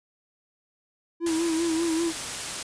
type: tone with vibrato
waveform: triangle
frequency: 329.6 Hz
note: E4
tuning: in tune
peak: -21 dBFS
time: 1.2-2.13 s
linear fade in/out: 50 ms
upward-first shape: sine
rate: 5.1 Hz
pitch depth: 56 cents each way
type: noise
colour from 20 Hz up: white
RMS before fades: -32 dBFS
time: 1.26-2.63 s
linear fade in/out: 5 ms
effects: resampled to 22050 Hz